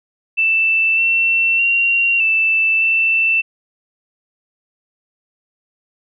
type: tone with pitch steps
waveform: sine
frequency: 2656 / 2700 / 2755 / 2649 / 2667 Hz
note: E7 / E7 / F7 / E7 / E7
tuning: +12 / +41 / -24 / +8 / +20 cents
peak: -12 dBFS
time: 0.37-3.42 s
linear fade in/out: 20 ms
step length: 610 ms
effects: none